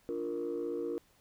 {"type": "chord", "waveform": "sine", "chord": "Bb major", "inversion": "first", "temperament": "equal", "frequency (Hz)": [293.7, 349.2, 466.2], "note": ["D4", "F4", "Bb4"], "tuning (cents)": [0, 0, 0], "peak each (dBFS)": [-39, -36, -35], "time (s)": [0.09, 0.98], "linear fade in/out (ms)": 0, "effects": ["tanh soft clip ceiling -28 dBFS", "pink hiss -67 dBFS RMS until 1.2 s"]}